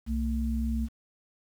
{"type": "tone pair together", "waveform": "sine", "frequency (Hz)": [63.45, 226.1], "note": ["B1", "A3"], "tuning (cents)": [47, 47], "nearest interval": "octave + minor seventh", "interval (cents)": 2200, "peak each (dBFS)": [-28, -30], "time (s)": [0.06, 0.89], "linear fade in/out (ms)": 50, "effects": ["9-bit"]}